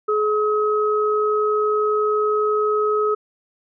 sine tone pair together, 424.1 / 1274 Hz, G#4 / D#6, +36 / +41 cents, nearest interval octave + perfect fifth, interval 1905 cents, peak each -18 / -21 dBFS, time 0.08-3.15 s, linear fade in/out 10 ms, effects none

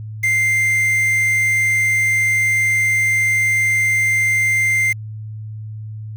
triangle tone with quantisation, 2093 Hz, C7, in tune, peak -12 dBFS, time 0.23-4.93 s, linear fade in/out 10 ms, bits 5, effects added 108 Hz sine -27 dBFS peak until 6.16 s

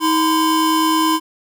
square tone pair together, 318.2 / 1024 Hz, D#4 / C6, +39 / -38 cents, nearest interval octave + minor sixth, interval 2023 cents, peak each -17 dBFS, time 0-1.2 s, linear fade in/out 50 ms, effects none

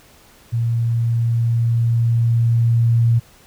sine tone with level ramp, 116.54 Hz, A#2, in tune, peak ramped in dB -16 to -11 dBFS, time 0.52-3.2 s, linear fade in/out 20 ms, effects pink hiss -49 dBFS RMS until 3.46 s

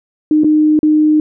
sine tone with dropouts, 306 Hz, D#4, 29 cents flat, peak -7 dBFS, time 0.31-1.2 s, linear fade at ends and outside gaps 2 ms, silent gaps 0.436-0.444 / 0.791-0.83 s, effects none

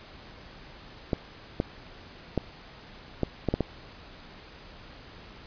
clicks, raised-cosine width 2 ms, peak -11 dBFS, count 7, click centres 1.132 / 1.601 / 2.377 / 3.233 / 3.487 / 3.54 / 3.607 s, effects pink hiss -48 dBFS RMS until 5.46 s + resampled to 11025 Hz

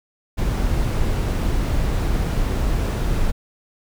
brown noise, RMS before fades -20 dBFS, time 0.37-3.32 s, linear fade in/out 20 ms, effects none

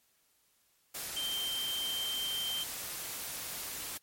sine tone in noise, 3136 Hz, G7, in tune, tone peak -33 dBFS, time 1.16-2.64 s, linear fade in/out 10 ms, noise white, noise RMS -40 dBFS, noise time 0.94-3.98 s, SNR +4 dB, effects white hiss -71 dBFS RMS until 4.02 s + MP3 64 kbps

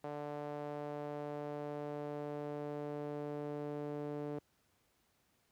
sawtooth tone with band-pass filter sweep, 147 Hz, D3, 2 cents sharp, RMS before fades -42 dBFS, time 0.04-4.39 s, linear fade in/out 2 ms, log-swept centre 630 to 420 Hz, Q 1.7, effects pink hiss -75 dBFS RMS until 5.51 s + high-pass 60 Hz 12 dB/octave

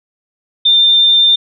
sine tone, 3595 Hz, A7, 36 cents sharp, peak -6 dBFS, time 0.65-1.36 s, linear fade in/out 10 ms, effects none

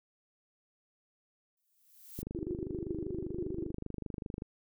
violet noise with exponential growth, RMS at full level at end -44 dBFS, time 1.57-2.22 s, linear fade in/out 2 ms, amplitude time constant 140 ms
click train, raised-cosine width 3 ms, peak -26 dBFS, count 57, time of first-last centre 2.19-4.421 s, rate 25.1 Hz
white band-pass noise, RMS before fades -40 dBFS, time 2.35-3.72 s, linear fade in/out 10 ms, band 320 to 380 Hz, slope 96 dB/octave
effects none

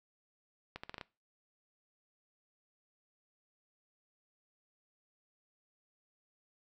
accelerating click train, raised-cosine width 0.3 ms, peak -26 dBFS, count 6, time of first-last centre 0.76-1.012 s, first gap 75 ms, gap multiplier 0.8, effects noise-tail reverb RT60 0.3 s tail -21 dB re dry

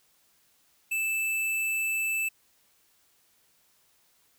square tone, 2637 Hz, E7, in tune, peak -27 dBFS, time 0.91-2.29 s, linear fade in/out 10 ms, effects white hiss -66 dBFS RMS until 4.38 s

